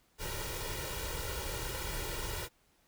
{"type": "noise with comb filter", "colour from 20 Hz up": "pink", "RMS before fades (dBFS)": -38, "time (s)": [0.18, 2.49], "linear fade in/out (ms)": 50, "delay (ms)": 2.1, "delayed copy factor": 0.8, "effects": ["pink hiss -70 dBFS RMS until 2.87 s"]}